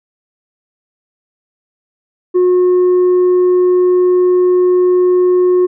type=tone with tanh clipping; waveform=sine; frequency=362.1 Hz; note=F#4; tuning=37 cents flat; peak=-8 dBFS; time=2.34-5.67 s; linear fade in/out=20 ms; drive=2 dB; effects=none